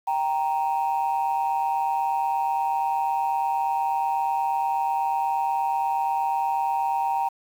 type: tone pair together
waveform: sine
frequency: 784 / 932.3 Hz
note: G5 / A#5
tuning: 0 / 0 cents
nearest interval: minor third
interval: 300 cents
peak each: -23 dBFS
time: 0.07-7.29 s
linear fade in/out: 10 ms
effects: tanh soft clip ceiling -17 dBFS + 8-bit